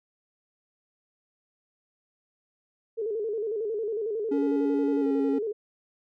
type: tone with vibrato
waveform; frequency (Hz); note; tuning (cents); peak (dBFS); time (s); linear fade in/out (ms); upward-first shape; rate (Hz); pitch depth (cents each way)
sine; 432.3; A4; -31; -27; 2.97-5.53; 20; square; 11; 83
type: tone with pitch glide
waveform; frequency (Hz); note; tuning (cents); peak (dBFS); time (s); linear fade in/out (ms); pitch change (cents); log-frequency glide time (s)
triangle; 282 to 274.8; C#4 to C#4; +30 to -15; -22; 4.31-5.39; 10; -45; 5-5.06
effects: none